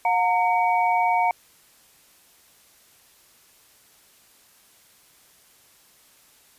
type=tone cluster; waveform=sine; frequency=720 / 918 / 2259 Hz; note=F#5 / A#5 / C#7; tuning=-47 / -27 / +32 cents; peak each=-21 / -21 / -28 dBFS; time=0.05-1.31 s; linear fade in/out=2 ms; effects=white hiss -56 dBFS RMS until 6.58 s + resampled to 32000 Hz